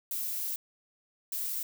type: noise bursts at uneven times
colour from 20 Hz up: violet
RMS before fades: -34 dBFS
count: 2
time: 0.11-0.56 / 1.32-1.63 s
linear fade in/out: 2 ms
effects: none